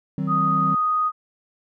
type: chord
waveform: triangle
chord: C diminished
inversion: first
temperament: just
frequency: 156.98 / 188.37 / 261.6 Hz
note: Eb3 / Gb3 / C4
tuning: +16 / +31 / 0 cents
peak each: -24 / -24 / -27 dBFS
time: 0.18-0.75 s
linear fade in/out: 2 ms
type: tone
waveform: sine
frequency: 1244.5 Hz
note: D#6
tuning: in tune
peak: -18 dBFS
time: 0.27-1.12 s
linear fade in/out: 50 ms
effects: none